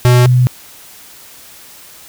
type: tone pair in turn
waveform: square / sine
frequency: 123.47 / 125.19 Hz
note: B2 / B2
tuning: 0 / +24 cents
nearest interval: unison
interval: 24 cents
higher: second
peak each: -6 dBFS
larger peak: neither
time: 0.05-0.26 / 0.26-0.47 s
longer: neither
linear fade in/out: 0 ms
effects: white hiss -38 dBFS RMS until 2.08 s